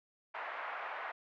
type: band-pass noise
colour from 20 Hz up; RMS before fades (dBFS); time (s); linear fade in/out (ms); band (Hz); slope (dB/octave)
pink; -42; 0.34-1.12; 10; 680 to 2100; 24
effects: none